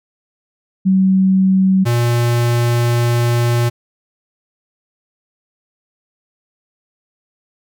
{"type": "tone pair in turn", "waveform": ["sine", "square"], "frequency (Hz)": [189.8, 119.24], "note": ["F#3", "A#2"], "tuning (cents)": [44, 40], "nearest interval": "minor sixth", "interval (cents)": 804, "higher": "first", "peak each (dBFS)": [-9, -13], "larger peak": "first", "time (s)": [[0.85, 1.85], [1.85, 3.7]], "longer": "second", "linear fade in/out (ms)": 20, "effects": []}